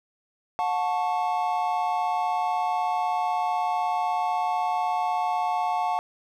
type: chord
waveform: triangle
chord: F# minor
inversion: none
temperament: equal with one note detuned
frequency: 723.9 / 880 / 1108.7 Hz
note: F#5 / A5 / C#6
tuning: -38 / 0 / 0 cents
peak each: -24 / -25 / -30 dBFS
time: 0.59-5.99 s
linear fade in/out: 0 ms
effects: none